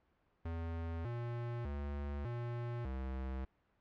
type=tone with pitch steps; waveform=square; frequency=83 / 119 / 71.7 / 119.4 / 65.4 Hz; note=E2 / A#2 / D2 / A#2 / C2; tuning=+12 / +36 / -41 / +42 / 0 cents; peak=-39 dBFS; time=0.45-3.45 s; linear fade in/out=5 ms; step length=600 ms; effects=pink hiss -75 dBFS RMS until 3.8 s + low-pass 2000 Hz 12 dB/octave